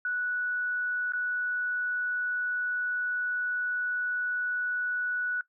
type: tone with dropouts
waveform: sine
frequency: 1475 Hz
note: F#6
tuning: 6 cents flat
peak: -27 dBFS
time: 0.05-5.41 s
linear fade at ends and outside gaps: 2 ms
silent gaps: 1.122-1.134 s
effects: noise-tail reverb RT60 0.1 s tail -18 dB re dry